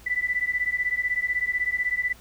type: beating tone pair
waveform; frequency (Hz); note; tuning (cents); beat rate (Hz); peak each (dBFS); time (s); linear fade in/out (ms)
sine; 1975.5 / 1991.5; B6 / B6; 0 / +14; 16; -26 / -26; 0.06-2.13; 10
effects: added 60 Hz sine -50 dBFS peak until 2.2 s + pink hiss -52 dBFS RMS until 2.2 s